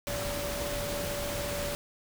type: tone in noise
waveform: sine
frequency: 577 Hz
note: D5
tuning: 31 cents flat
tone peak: -35 dBFS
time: 0.07-1.75 s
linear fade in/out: 0 ms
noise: pink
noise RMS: -35 dBFS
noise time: 0.07-1.75 s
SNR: -3 dB
effects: none